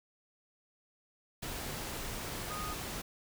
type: tone in noise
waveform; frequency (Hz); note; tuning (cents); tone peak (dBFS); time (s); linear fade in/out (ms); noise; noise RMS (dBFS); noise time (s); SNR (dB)
sine; 1238; D#6; -9; -40; 2.5-2.74; 10; pink; -40; 1.42-3.02; -3
effects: none